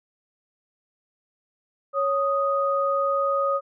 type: tone pair together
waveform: sine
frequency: 554.4 / 1244.5 Hz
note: C#5 / D#6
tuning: 0 / 0 cents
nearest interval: octave + major second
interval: 1400 cents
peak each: -23 dBFS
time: 1.93-3.61 s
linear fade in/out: 50 ms
effects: none